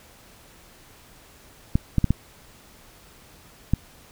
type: clicks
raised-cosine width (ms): 5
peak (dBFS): -6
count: 5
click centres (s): 1.755 / 1.983 / 2.043 / 2.106 / 3.736
effects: pink hiss -51 dBFS RMS until 4.11 s